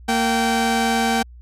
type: tone pair together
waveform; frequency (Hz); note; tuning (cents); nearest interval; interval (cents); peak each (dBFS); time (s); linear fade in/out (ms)
sawtooth; 230.1 / 774; A#3 / G5; -22 / -22; octave + major sixth; 2100; -16; 0.08-1.23; 10
effects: added 60 Hz sine -39 dBFS peak until 1.41 s + low-pass 11000 Hz 12 dB/octave